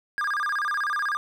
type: tone with vibrato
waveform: triangle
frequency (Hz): 1396.9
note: F6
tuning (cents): 0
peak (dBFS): -22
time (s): 0.18-1.17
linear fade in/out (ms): 0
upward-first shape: square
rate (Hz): 16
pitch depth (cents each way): 270
effects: none